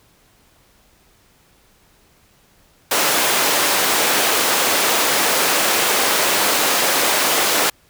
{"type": "high-pass noise", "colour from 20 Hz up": "pink", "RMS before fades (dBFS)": -17, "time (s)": [2.91, 7.7], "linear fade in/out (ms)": 5, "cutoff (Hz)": 450, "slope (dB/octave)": 12, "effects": ["pink hiss -55 dBFS RMS until 7.89 s"]}